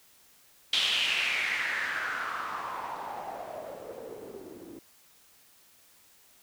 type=noise with low-pass filter sweep; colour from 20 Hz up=blue; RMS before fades=-33 dBFS; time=0.73-4.79 s; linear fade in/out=2 ms; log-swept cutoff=3400 to 310 Hz; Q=4.8; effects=white hiss -60 dBFS RMS until 6.42 s